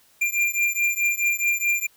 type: beating tone pair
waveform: square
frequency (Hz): 2385 / 2389.7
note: D7 / D7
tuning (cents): +26 / +30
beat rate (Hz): 4.7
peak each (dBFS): -24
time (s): 0.21-1.87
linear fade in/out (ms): 10
effects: white hiss -58 dBFS RMS until 1.96 s